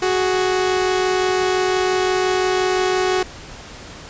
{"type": "tone pair together", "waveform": "sawtooth", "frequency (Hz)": [370.1, 415.9], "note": ["F#4", "G#4"], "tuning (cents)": [0, 2], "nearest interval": "major second", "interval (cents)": 202, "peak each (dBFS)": [-13, -20], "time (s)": [0.02, 3.23], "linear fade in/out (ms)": 5, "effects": ["pink hiss -37 dBFS RMS until 4.09 s", "resampled to 16000 Hz"]}